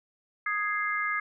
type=chord; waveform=sine; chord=Ab major; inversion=second; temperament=equal; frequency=1244.5 / 1661.2 / 2093 Hz; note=Eb6 / Ab6 / C7; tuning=0 / 0 / 0 cents; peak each=-31 dBFS; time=0.46-1.2 s; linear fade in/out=5 ms; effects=none